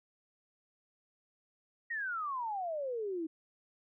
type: exponential sweep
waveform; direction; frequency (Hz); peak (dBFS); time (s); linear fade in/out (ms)
sine; down; 1910 to 311.1; -34; 1.9-3.27; 10
effects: none